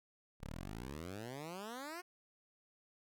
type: exponential sweep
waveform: 10% pulse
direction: up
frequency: 32.7 to 370 Hz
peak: -36 dBFS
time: 0.4-2.02 s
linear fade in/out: 20 ms
effects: none